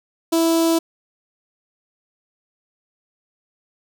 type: tone with notch filter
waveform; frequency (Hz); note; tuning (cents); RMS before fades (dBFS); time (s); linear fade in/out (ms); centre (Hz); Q
sawtooth; 329.6; E4; 0; -17; 0.32-0.79; 10; 1900; 0.72
effects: none